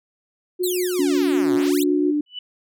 sine tone with tremolo, 361.8 Hz, F#4, 39 cents flat, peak -19 dBFS, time 0.59-2.12 s, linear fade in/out 20 ms, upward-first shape sine, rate 5.5 Hz, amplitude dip 25%
5% pulse exponential two-way sweep, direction down then up, 4412 to 114.5 to 4412 Hz, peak -18 dBFS, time 0.63-1.84 s, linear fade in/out 10 ms, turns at 1.55 s
sine tone with pitch glide, 286.1 to 296.4 Hz, D4 to D4, -45 to +16 cents, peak -18 dBFS, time 0.99-2.21 s, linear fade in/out 5 ms, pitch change +61 cents, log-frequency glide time 1.6-2.08 s
sine tone with exponential growth, 2971 Hz, F#7, 6 cents sharp, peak -25 dBFS, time 2.26-2.39 s, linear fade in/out 5 ms, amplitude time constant 28 ms
effects none

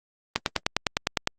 click train, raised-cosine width 0.2 ms, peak -4 dBFS, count 10, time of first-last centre 0.36-1.274 s, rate 9.85 Hz, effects Opus 24 kbps

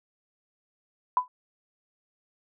sine tone with exponential decay, 1000 Hz, B5, 21 cents sharp, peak -15 dBFS, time 1.17-1.28 s, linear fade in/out 1 ms, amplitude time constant 22 ms, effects none

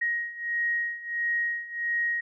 sine beating tone pair, 1882 / 1883.5 Hz, A#6 / A#6, +16 / +17 cents, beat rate 1.5 Hz, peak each -31 / -28 dBFS, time 0.01-2.21 s, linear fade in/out 10 ms, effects none

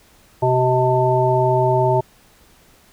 harmonic tone, 127.3 Hz, C3, 47 cents flat, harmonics 1 / 3 / 5 / 7, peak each -19 / -19 / -19 / -19 dBFS, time 0.42-2.01 s, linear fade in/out 10 ms, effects pink hiss -52 dBFS RMS until 2.92 s

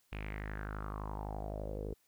sawtooth tone with low-pass filter sweep, 51.8 Hz, G#1, 4 cents flat, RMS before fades -41 dBFS, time 0.12-1.94 s, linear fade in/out 5 ms, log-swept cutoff 2600 to 430 Hz, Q 5.4, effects white hiss -73 dBFS RMS until 2.07 s

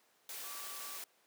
sine tone in noise, 1153 Hz, D6, 32 cents flat, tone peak -52 dBFS, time 0.44-0.98 s, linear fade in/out 2 ms, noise white, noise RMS -45 dBFS, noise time 0.29-1.04 s, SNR -10 dB, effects pink hiss -70 dBFS RMS until 1.26 s + high-pass 400 Hz 12 dB/octave

